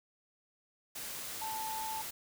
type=tone in noise; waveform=sine; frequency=880 Hz; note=A5; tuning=in tune; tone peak=-37 dBFS; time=1.41-2.02 s; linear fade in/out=10 ms; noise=white; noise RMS=-42 dBFS; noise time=0.95-2.11 s; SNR=+2 dB; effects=none